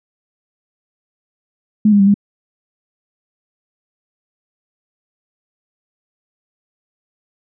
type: tone with pitch steps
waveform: sine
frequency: 212.4 / 203.5 / 196.5 / 202.5 Hz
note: G#3 / G#3 / G3 / G#3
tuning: +39 / -35 / +4 / -43 cents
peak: -7 dBFS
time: 1.85-2.142 s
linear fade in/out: 5 ms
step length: 73 ms
effects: none